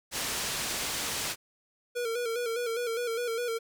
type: low-pass noise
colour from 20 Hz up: white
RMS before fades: -33 dBFS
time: 0.11-1.36 s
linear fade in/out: 50 ms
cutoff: 8200 Hz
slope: 12 dB/octave
type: tone with vibrato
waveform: square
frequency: 470 Hz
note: A#4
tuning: 14 cents sharp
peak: -30 dBFS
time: 1.95-3.59 s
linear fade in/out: 20 ms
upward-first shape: square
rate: 4.9 Hz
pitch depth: 55 cents each way
effects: none